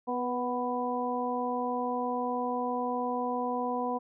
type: harmonic tone with a mistuned harmonic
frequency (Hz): 247.7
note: B3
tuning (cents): +5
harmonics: 1 / 2 / 3 / 4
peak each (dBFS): -34 / -34 / -34 / -34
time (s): 0.07-3.99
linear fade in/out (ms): 20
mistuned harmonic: 2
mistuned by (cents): -16
effects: none